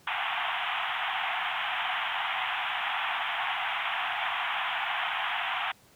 pink band-pass noise, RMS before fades -31 dBFS, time 0.07-5.72 s, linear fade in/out 5 ms, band 700 to 3400 Hz, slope 96 dB/octave, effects pink hiss -59 dBFS RMS until 5.95 s + high-pass 80 Hz 12 dB/octave

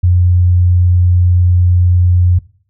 sine tone, 89.1 Hz, F2, 35 cents sharp, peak -6 dBFS, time 0.03-2.39 s, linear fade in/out 10 ms, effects noise-tail reverb RT60 0.5 s tail -19 dB re dry

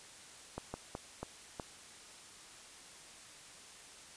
slowing click train, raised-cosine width 1 ms, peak -25 dBFS, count 5, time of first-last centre 0.58-1.598 s, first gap 160 ms, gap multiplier 1.32, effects white hiss -54 dBFS RMS until 4.16 s + resampled to 22050 Hz

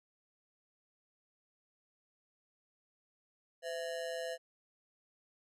square ring-modulated tone, 587.3 Hz, D5, in tune, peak -35 dBFS, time 3.62-4.38 s, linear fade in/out 50 ms, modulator 76.6 Hz, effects low-pass 10000 Hz 12 dB/octave

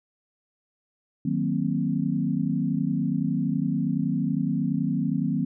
sine chord, C half-diminished seventh, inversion first, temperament equal with one note detuned, 155.56 / 185 / 233.1 / 265.1 Hz, Eb3 / Gb3 / Bb3 / C4, 0 / 0 / 0 / +23 cents, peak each -28 dBFS, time 1.25-5.45 s, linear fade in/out 5 ms, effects none

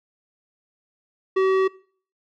square tone, 380.6 Hz, F#4, 49 cents sharp, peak -17 dBFS, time 1.36-1.68 s, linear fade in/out 10 ms, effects noise-tail reverb RT60 0.5 s tail -23 dB re dry + low-pass 2000 Hz 12 dB/octave

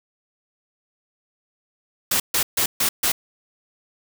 white noise bursts, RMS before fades -20 dBFS, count 5, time 2.11-3.12 s, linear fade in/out 5 ms, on 90 ms, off 140 ms, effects none

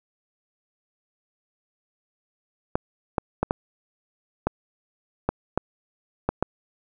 clicks, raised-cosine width 1 ms, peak -7 dBFS, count 9, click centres 2.755 / 3.182 / 3.43 / 3.509 / 4.47 / 5.29 / 5.576 / 6.29 / 6.426 s, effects none

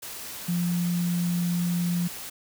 sine tone in noise, 174.61 Hz, F3, in tune, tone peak -23 dBFS, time 0.48-2.08 s, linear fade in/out 10 ms, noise white, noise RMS -38 dBFS, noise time 0.02-2.3 s, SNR +12 dB, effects none

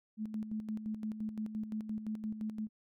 sine tone with tremolo, 216 Hz, A3, 32 cents flat, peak -34 dBFS, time 0.17-2.69 s, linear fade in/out 50 ms, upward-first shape square, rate 5.8 Hz, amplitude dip 60%, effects none

